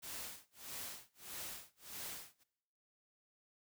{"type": "noise with tremolo", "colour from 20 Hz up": "white", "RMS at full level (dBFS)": -45, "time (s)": [0.02, 2.44], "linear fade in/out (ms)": 20, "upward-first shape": "sine", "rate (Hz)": 1.6, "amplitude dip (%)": 100, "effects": ["noise-tail reverb RT60 0.9 s tail -25 dB re dry"]}